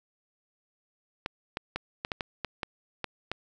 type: clicks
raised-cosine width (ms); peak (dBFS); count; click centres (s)
0.3; -15; 10; 1.261 / 1.571 / 1.76 / 2.049 / 2.118 / 2.208 / 2.447 / 2.632 / 3.043 / 3.316
effects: none